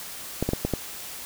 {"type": "clicks", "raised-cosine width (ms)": 2, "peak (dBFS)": -10, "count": 5, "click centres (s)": [0.426, 0.49, 0.534, 0.65, 0.737], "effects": ["white hiss -38 dBFS RMS until 1.25 s"]}